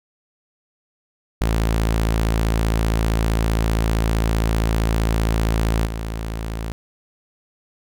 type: tone with level steps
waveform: sawtooth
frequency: 55.3 Hz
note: A1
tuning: 9 cents sharp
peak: -13 / -21 dBFS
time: 1.41-6.72 s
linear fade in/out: 0 ms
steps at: 5.85 s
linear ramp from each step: 20 ms
effects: none